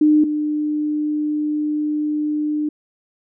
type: tone pair in turn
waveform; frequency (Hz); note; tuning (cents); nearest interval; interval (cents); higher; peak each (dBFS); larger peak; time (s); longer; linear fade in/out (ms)
sine; 303.3 / 300.7; D#4 / D4; -44 / +41; unison; 15; first; -10 / -18; first; 0.01-0.24 / 0.24-2.69; second; 5
effects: none